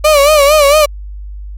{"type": "tone with vibrato", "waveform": "35% pulse", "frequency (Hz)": 587.3, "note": "D5", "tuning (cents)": 0, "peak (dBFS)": -3, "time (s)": [0.04, 0.86], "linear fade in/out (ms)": 10, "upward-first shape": "sine", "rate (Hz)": 4.4, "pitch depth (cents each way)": 100, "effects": ["added 50 Hz sine -23 dBFS peak until 1.57 s", "MP3 64 kbps"]}